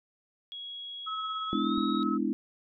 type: tone with pitch glide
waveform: sine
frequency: 3322 to 3794 Hz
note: G#7 to A#7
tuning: 0 to +30 cents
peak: -38 dBFS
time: 0.52-2.03 s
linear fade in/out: 0 ms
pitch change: +230 cents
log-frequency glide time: 1.48-1.78 s
type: tone with tremolo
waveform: sine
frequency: 1290 Hz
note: E6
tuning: 38 cents flat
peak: -31 dBFS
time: 1.06-2.18 s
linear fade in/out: 20 ms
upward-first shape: sine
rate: 17 Hz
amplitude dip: 30%
type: chord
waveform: sine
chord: E dominant seventh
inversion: first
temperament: equal with one note detuned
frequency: 207.7 / 250.8 / 293.7 / 329.6 Hz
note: G#3 / B3 / D4 / E4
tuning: 0 / +27 / 0 / 0 cents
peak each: -32 dBFS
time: 1.53-2.33 s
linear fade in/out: 0 ms
type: click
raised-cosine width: 5 ms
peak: -34 dBFS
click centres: 1.779 s
effects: none